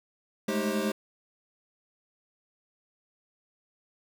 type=tone cluster; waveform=square; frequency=206.9 / 217.1 / 312 / 390.5 / 533 Hz; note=G#3 / A3 / D#4 / G4 / C5; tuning=-6 / -23 / +5 / -7 / +32 cents; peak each=-33 / -33 / -37 / -34 / -35 dBFS; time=0.48-0.92 s; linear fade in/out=5 ms; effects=none